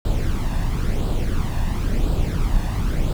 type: noise with flanger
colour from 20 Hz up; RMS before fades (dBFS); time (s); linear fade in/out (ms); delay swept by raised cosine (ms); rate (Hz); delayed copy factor
brown; -20; 0.05-3.13; 2; 0.24 to 1.14; 0.97; +0.55
effects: none